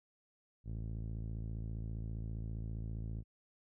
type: tone with low-pass filter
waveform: 5% pulse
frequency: 55 Hz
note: A1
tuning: in tune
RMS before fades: -41 dBFS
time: 0.64-3.24 s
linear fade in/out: 50 ms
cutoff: 110 Hz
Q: 0.92
effects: none